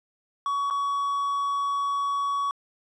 triangle tone with dropouts, 1125 Hz, C#6, 25 cents sharp, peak -22 dBFS, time 0.46-2.51 s, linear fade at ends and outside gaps 1 ms, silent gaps 0.701-0.708 s, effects resampled to 22050 Hz

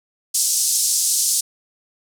white band-pass noise, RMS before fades -19 dBFS, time 0.34-1.41 s, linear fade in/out 10 ms, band 5100 to 10000 Hz, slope 24 dB/octave, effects none

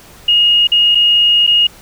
sine tone with dropouts, 2864 Hz, F7, 43 cents sharp, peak -7 dBFS, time 0.28-1.67 s, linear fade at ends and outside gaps 5 ms, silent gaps 0.672-0.718 / 0.949-0.953 / 1.467-1.474 s, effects pink hiss -40 dBFS RMS until 1.81 s

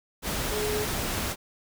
sine tone in noise, 422.3 Hz, G#4, 29 cents sharp, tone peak -28 dBFS, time 0.5-0.87 s, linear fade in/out 50 ms, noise pink, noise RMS -30 dBFS, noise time 0.22-1.36 s, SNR -1 dB, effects none

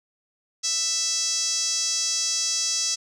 5% pulse tone with band-pass filter, 660 Hz, E5, 2 cents sharp, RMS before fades -25 dBFS, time 0.63-2.96 s, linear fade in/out 20 ms, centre 5800 Hz, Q 3.3, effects none

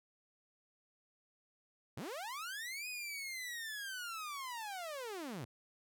sawtooth linear two-way sweep, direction up then down, 88.1 to 2520 to 102.4 Hz, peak -38 dBFS, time 1.97-5.45 s, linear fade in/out 5 ms, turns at 2.88 s, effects none

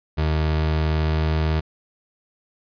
30% pulse tone with pitch glide, 77.78 to 78.55 Hz, D#2 to D#2, 0 to +17 cents, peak -16 dBFS, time 0.17-1.61 s, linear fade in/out 20 ms, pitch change +17 cents, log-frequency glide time 0.42-1.46 s, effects resampled to 11025 Hz

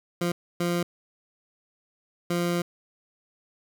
20% pulse tone bursts at uneven times, 173.7 Hz, F3, 9 cents flat, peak -19 dBFS, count 3, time 0.21-0.32 / 0.6-0.83 / 2.3-2.62 s, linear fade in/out 5 ms, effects none

